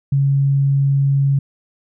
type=tone; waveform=sine; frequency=138.59 Hz; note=C#3; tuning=in tune; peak=-12 dBFS; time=0.12-1.39 s; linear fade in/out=5 ms; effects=none